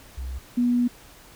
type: tone pair in turn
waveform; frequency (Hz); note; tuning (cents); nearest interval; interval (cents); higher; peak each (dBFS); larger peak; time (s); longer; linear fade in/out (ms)
sine; 64.1 / 243.1; C2 / B3; -35 / -27; octave + major seventh; 2308; second; -29 / -18; second; 0.17-0.39 / 0.57-0.88; second; 10
effects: pink hiss -49 dBFS RMS until 1.35 s